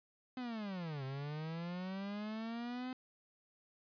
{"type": "linear two-way sweep", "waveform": "45% pulse", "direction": "down then up", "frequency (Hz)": [258.2, 130.81, 258.2], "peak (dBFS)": -40, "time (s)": [0.37, 2.93], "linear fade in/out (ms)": 2, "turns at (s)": 1.04, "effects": ["resampled to 11025 Hz"]}